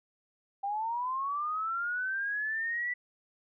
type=linear sweep; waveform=sine; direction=up; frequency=784 to 1976 Hz; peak=-30 dBFS; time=0.63-2.94 s; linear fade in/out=10 ms; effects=none